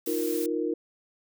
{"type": "noise", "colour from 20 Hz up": "blue", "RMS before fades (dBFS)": -37, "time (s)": [0.06, 0.46], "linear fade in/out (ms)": 2}
{"type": "chord", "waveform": "sine", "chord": "Eb suspended second", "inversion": "none", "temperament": "equal", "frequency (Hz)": [311.1, 349.2, 466.2], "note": ["Eb4", "F4", "Bb4"], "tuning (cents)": [0, 0, 0], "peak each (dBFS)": -30, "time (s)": [0.07, 0.74], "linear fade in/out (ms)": 5}
{"effects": []}